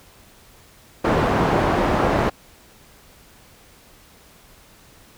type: low-pass noise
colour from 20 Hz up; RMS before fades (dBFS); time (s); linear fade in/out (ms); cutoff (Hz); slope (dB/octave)
white; -19; 1.04-2.3; 10; 830; 12
effects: pink hiss -50 dBFS RMS until 5.17 s